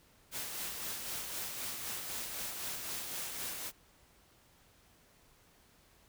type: noise with tremolo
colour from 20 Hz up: white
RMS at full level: -39 dBFS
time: 0.31-3.72 s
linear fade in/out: 50 ms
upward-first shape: sine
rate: 3.9 Hz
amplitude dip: 35%
effects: pink hiss -65 dBFS RMS until 6.08 s